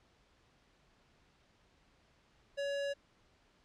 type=tone; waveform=square; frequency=563 Hz; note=C#5; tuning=27 cents sharp; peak=-35 dBFS; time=2.57-2.94 s; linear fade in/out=20 ms; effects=pink hiss -69 dBFS RMS until 3.64 s + low-pass 5000 Hz 12 dB/octave